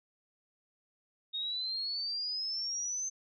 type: exponential sweep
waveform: sine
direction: up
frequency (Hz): 3707 to 6272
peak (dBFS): -33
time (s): 1.33-3.1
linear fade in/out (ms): 20
effects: none